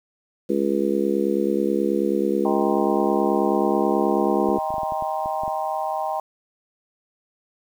harmonic tone, 69.3 Hz, C#2, in tune, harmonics 3 / 4 / 5 / 6 / 7, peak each -25 / -27 / -23 / -26 / -26 dBFS, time 0.49-4.58 s, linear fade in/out 10 ms
sine chord, C minor seventh, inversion first, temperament just, 627.9 / 784.9 / 941.9 / 1046.5 Hz, Eb5 / G5 / Bb5 / C6, +16 / +2 / +18 / 0 cents, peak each -28 / -26 / -30 / -32 dBFS, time 2.45-6.2 s, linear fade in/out 2 ms
clicks, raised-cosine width 3 ms, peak -25 dBFS, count 11, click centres 4.49 / 4.586 / 4.705 / 4.741 / 4.782 / 4.833 / 4.922 / 5.024 / 5.259 / 5.435 / 5.479 s
effects 8-bit

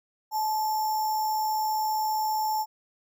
sine tone with sample-and-hold, 865 Hz, A5, 30 cents flat, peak -24 dBFS, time 0.31-2.66 s, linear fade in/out 50 ms, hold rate 6300 Hz, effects none

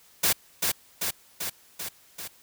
white noise with echo, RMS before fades -22 dBFS, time 0.23-0.33 s, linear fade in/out 10 ms, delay 390 ms, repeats 5, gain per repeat -3 dB, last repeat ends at 2.28 s, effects white hiss -57 dBFS RMS until 2.42 s

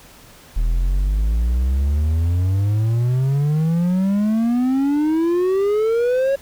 triangle exponential sweep, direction up, 38.75 to 557 Hz, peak -13 dBFS, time 0.56-6.36 s, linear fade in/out 10 ms, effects pink hiss -45 dBFS RMS until 6.41 s

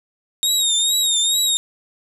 25% pulse tone with vibrato, 3728 Hz, A#7, 1 cent flat, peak -11 dBFS, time 0.43-1.57 s, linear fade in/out 0 ms, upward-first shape triangle, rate 2.3 Hz, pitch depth 85 cents each way, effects none

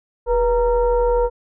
sine tone with frequency modulation, 484.8 Hz, B4, 32 cents flat, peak -14 dBFS, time 0.26-1.3 s, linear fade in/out 50 ms, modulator 444 Hz, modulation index 0.78, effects none

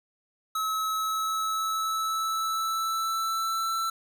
square tone with pitch glide, 1291 to 1334.2 Hz, E6 to E6, -37 to +20 cents, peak -27 dBFS, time 0.55-3.9 s, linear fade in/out 5 ms, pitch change +57 cents, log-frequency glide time 0.88-3.74 s, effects 10-bit

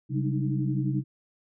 sine tone cluster, 135.2 / 191 / 201.2 / 302.1 / 313.4 Hz, C#3 / G3 / G3 / D4 / D#4, -43 / -45 / +45 / +49 / +13 cents, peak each -26 / -34 / -35 / -35 / -33 dBFS, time 0.09-1.04 s, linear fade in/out 50 ms, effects none

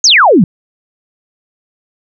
sine exponential sweep, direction down, 6800 to 155.56 Hz, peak -3 dBFS, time 0.04-0.44 s, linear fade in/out 2 ms, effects none

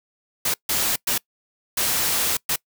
white noise bursts at uneven times, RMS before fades -22 dBFS, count 5, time 0.45-0.54 / 0.69-0.96 / 1.07-1.18 / 1.77-2.37 / 2.49-2.56 s, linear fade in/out 5 ms, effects noise-tail reverb RT60 0.1 s tail -24 dB re dry

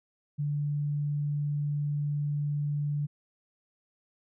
sine tone, 146.2 Hz, D3, 7 cents flat, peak -27 dBFS, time 0.38-3.07 s, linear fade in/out 20 ms, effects none

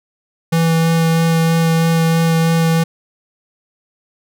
square tone with vibrato, 164.4 Hz, E3, 4 cents flat, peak -12 dBFS, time 0.52-2.84 s, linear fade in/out 10 ms, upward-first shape sine, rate 3.1 Hz, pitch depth 9 cents each way, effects none

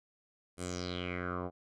10% pulse tone with low-pass filter sweep, 89.5 Hz, F2, 43 cents sharp, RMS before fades -38 dBFS, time 0.57-1.51 s, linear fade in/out 50 ms, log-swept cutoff 9900 to 780 Hz, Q 4.9, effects none

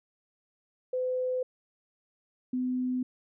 sine tone pair in turn, 508 / 252.9 Hz, B4 / B3, +49 / +41 cents, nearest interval octave, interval 1208 cents, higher first, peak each -27 dBFS, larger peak neither, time 0.93-1.43 / 2.53-3.03 s, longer neither, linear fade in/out 5 ms, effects none

